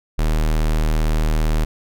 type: tone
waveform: square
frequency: 38.84 Hz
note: D#1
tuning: 2 cents flat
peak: -16 dBFS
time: 0.18-1.65 s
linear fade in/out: 10 ms
effects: none